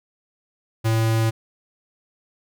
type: tone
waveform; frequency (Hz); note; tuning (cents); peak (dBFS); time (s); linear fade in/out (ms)
square; 112.3; A2; +36; -18; 0.84-1.31; 20
effects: none